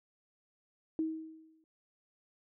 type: tone with exponential decay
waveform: sine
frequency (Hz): 318.6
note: D#4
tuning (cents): +41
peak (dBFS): -28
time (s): 0.99-1.64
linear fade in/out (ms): 1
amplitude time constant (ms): 140
effects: none